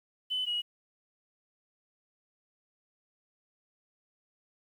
sine tone pair in turn, 3017 / 2906 Hz, F#7 / F#7, +33 / -32 cents, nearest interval minor second, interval 65 cents, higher first, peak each -28 dBFS, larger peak neither, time 0.3-0.46 / 0.46-0.62 s, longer neither, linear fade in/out 20 ms, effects tanh soft clip ceiling -24 dBFS + 10-bit

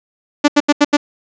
sawtooth tone bursts, 292.1 Hz, D4, 9 cents flat, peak -3 dBFS, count 5, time 0.44-0.97 s, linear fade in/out 10 ms, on 42 ms, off 80 ms, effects resampled to 16000 Hz + 7-bit

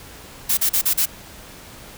blue noise bursts, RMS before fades -18 dBFS, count 5, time 0.49-1.058 s, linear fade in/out 10 ms, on 84 ms, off 37 ms, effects pink hiss -41 dBFS RMS until 1.97 s

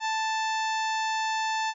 harmonic tone with a mistuned harmonic, 880 Hz, A5, in tune, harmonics 1 / 2 / 3 / 4 / 5 / 6 / 7 / 8, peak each -27 / -33 / -37 / -39 / -41 / -43 / -44 / -45 dBFS, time 0-1.74 s, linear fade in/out 50 ms, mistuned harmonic 4, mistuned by +18 cents, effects none

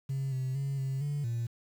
sine tone with pitch steps, 135.6 / 130.3 / 138.1 / 134.2 / 144.9 / 117.3 Hz, C#3 / C3 / C#3 / C3 / D3 / A#2, -38 / -7 / -6 / +44 / -23 / +11 cents, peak -28 dBFS, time 0.09-1.47 s, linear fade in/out 10 ms, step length 230 ms, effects tanh soft clip ceiling -28 dBFS + 9-bit

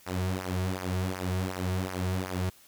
sawtooth tone with flanger, 92.5 Hz, F#2, in tune, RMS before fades -31 dBFS, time 0.06-2.5 s, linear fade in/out 10 ms, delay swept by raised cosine 0.25 to 3.95 ms, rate 2.7 Hz, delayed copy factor -0.8, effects white hiss -57 dBFS RMS until 2.67 s

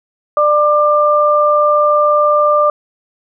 sine tone pair together, 594.6 / 1191 Hz, D5 / D6, +21 / +24 cents, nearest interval octave, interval 1203 cents, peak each -11 dBFS, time 0.37-2.7 s, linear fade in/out 2 ms, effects none

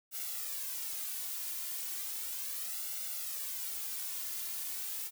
blue noise with flanger, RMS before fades -39 dBFS, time 0.11-5.11 s, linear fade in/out 50 ms, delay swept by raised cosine 1.4 to 2.9 ms, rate 0.35 Hz, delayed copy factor +0.75, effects none

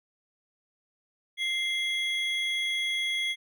triangle tone pair together, 2093 / 3332 Hz, C7 / G#7, 0 / +5 cents, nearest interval minor sixth, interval 805 cents, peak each -28 dBFS, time 1.37-3.36 s, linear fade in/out 50 ms, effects none

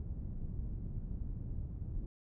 pink low-pass noise, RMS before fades -40 dBFS, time 0-2.06 s, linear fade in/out 2 ms, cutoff 140 Hz, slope 12 dB/octave, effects none

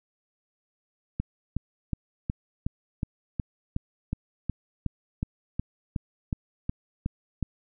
click train, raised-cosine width 5 ms, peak -15 dBFS, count 18, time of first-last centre 1.2-7.427 s, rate 2.73 Hz, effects none

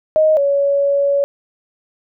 sine tone pair in turn, 624 / 562.4 Hz, D#5 / C#5, +5 / +25 cents, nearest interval major second, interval 180 cents, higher first, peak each -9 / -12 dBFS, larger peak first, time 0.16-0.37 / 0.37-1.24 s, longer second, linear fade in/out 0 ms, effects none

